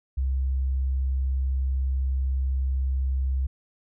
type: tone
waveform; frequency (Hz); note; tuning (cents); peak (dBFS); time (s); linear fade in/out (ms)
sine; 66; C2; +16; -22; 0.17-3.47; 10
effects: none